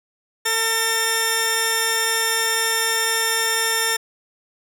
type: tone pair together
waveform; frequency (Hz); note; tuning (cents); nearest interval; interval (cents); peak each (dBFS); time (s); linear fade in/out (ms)
10% pulse; 451 / 1804; A4 / A6; +43 / +43; 2 octaves; 2400; -15 / -12; 0.45-3.97; 10
effects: none